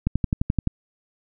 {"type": "click train", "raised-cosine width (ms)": 5, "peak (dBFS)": -8, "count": 8, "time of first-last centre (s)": [0.07, 0.673], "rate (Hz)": 11.6, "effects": []}